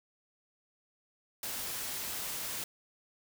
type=noise; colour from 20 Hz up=white; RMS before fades=-38 dBFS; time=1.43-2.64 s; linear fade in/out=2 ms; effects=none